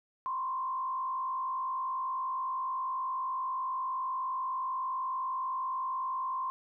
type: tone with frequency modulation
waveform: sine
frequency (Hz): 1046.5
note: C6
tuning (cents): 0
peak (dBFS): -31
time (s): 0.26-6.5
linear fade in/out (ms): 0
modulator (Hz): 49.9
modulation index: 0.72
effects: none